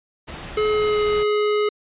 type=noise; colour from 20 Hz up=pink; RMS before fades=-34 dBFS; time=0.27-1.24 s; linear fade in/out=20 ms
type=tone with pitch glide; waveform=square; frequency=426.4 to 419.8 Hz; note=G#4 to G#4; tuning=+46 to +19 cents; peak=-18 dBFS; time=0.57-1.69 s; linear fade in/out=5 ms; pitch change=-27 cents; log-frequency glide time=0.68-1.05 s
effects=resampled to 8000 Hz